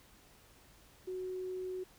sine tone, 370 Hz, F#4, in tune, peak -37 dBFS, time 1.07-1.84 s, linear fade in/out 10 ms, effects added 50 Hz sine -70 dBFS peak until 1.98 s + pink hiss -62 dBFS RMS until 1.98 s

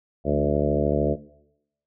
harmonic tone with a mistuned harmonic, 73.42 Hz, D2, in tune, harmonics 1 / 2 / 3 / 4 / 5 / 6 / 7 / 8 / 9, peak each -28 / -28 / -28 / -28 / -28 / -28 / -28 / -28 / -28 dBFS, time 0.24-1.17 s, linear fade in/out 50 ms, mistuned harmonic 3, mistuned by -24 cents, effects noise-tail reverb RT60 0.8 s tail -19 dB re dry

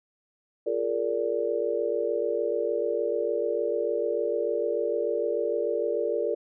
sine chord, Bb dominant seventh, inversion second, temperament just, 349.6 / 419.5 / 466.2 / 582.7 Hz, F4 / Ab4 / Bb4 / D5, +2 / +17 / 0 / -14 cents, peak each -33 / -30 / -28 / -30 dBFS, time 0.66-6.35 s, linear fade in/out 10 ms, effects none

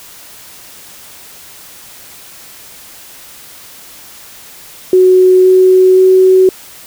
sine tone with pitch steps, 370 / 372.4 / 374.7 Hz, F#4 / F#4 / F#4, 0 / +11 / +22 cents, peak -3 dBFS, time 4.93-6.49 s, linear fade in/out 2 ms, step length 520 ms, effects white hiss -35 dBFS RMS until 6.86 s

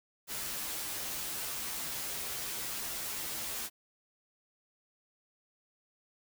white noise with comb filter, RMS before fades -38 dBFS, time 0.27-3.7 s, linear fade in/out 50 ms, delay 11 ms, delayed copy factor -0.95, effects none

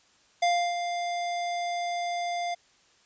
square tone with ADSR envelope, 698.5 Hz, F5, in tune, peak -21 dBFS, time 0.42-2.55 s, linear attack 8 ms, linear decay 310 ms, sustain -8 dB, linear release 14 ms, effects white hiss -62 dBFS RMS until 3.05 s + resampled to 16000 Hz

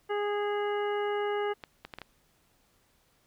harmonic tone, 412.2 Hz, G#4, 13 cents flat, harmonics 1 / 2 / 3 / 4 / 5 / 7, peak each -29 / -35 / -39 / -41 / -43 / -46 dBFS, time 0.09-1.54 s, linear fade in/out 20 ms
clicks, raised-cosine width 0.3 ms, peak -24 dBFS, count 5, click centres 1.638 / 1.85 / 1.938 / 1.986 / 2.017 s
effects pink hiss -68 dBFS RMS until 3.26 s

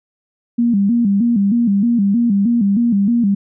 sine tone with vibrato, 217 Hz, A3, 24 cents flat, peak -11 dBFS, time 0.58-3.35 s, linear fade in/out 10 ms, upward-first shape square, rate 3.2 Hz, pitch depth 150 cents each way, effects none

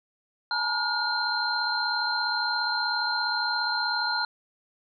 sine tone cluster, 845 / 882 / 957 / 1430 / 4149 Hz, G#5 / A5 / A#5 / F6 / C8, +30 / +4 / +45 / +41 / -15 cents, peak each -35 / -35 / -33 / -28 / -29 dBFS, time 0.51-4.25 s, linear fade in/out 2 ms, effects none

